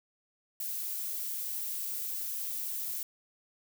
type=noise; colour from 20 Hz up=violet; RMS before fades=-36 dBFS; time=0.6-3.03 s; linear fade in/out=2 ms; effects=none